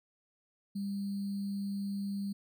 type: tone with sample-and-hold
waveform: sine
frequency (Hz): 199.1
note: G3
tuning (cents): +27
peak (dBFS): -33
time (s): 0.75-2.33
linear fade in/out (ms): 10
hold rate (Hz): 4410
effects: none